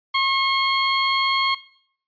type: tone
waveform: 15% pulse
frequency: 1081 Hz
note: C#6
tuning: 44 cents flat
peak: -11 dBFS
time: 0.14-1.55 s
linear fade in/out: 10 ms
effects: noise-tail reverb RT60 0.6 s tail -18 dB re dry + resampled to 11025 Hz